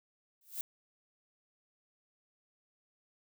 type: noise with exponential growth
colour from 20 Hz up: violet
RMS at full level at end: -34 dBFS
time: 0.41-0.61 s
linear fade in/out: 1 ms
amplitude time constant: 43 ms
effects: none